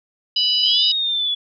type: harmonic tone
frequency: 987.8 Hz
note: B5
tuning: in tune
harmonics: 3 / 4 / 5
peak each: -18 / -23 / -20 dBFS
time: 0.36-0.92 s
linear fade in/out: 5 ms
type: linear two-way sweep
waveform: sine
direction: up then down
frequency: 2960 to 3802 to 3393 Hz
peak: -18 dBFS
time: 0.62-1.35 s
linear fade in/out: 10 ms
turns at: 0.88 s
effects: none